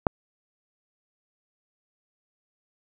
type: click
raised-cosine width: 1 ms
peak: -5 dBFS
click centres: 0.068 s
effects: none